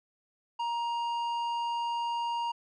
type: tone with tanh clipping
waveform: sine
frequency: 940 Hz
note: A#5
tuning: 14 cents sharp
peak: -31 dBFS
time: 0.59-2.52 s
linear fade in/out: 10 ms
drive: 10 dB
effects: none